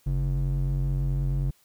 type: ring-modulated tone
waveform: triangle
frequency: 92.5 Hz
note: F#2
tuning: in tune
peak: -18 dBFS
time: 0.06-1.51 s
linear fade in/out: 10 ms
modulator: 44.7 Hz
effects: white hiss -63 dBFS RMS until 1.64 s